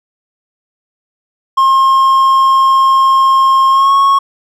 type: tone with pitch glide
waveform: triangle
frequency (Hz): 1069 to 1099.7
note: C6 to C#6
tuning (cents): +37 to -14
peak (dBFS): -4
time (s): 1.57-4.19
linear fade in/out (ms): 10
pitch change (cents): +49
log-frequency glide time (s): 3.7-3.93
effects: none